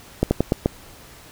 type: slowing click train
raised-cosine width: 2 ms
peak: -3 dBFS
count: 5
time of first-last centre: 0.23-0.659 s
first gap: 80 ms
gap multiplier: 1.2
effects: pink hiss -45 dBFS RMS until 1.31 s